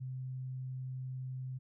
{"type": "tone", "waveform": "sine", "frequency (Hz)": 129.4, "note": "C3", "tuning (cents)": -19, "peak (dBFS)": -38, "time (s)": [0, 1.59], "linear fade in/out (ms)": 20, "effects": []}